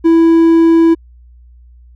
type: tone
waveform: triangle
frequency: 330 Hz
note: E4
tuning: 2 cents sharp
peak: -3 dBFS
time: 0.04-0.95 s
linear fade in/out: 20 ms
effects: added 60 Hz sine -38 dBFS peak until 1.95 s